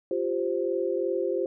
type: chord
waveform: sine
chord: F suspended second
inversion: none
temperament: equal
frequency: 349.2 / 392 / 523.3 Hz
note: F4 / G4 / C5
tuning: 0 / 0 / 0 cents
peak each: -29 dBFS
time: 0.11-1.46 s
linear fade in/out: 2 ms
effects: none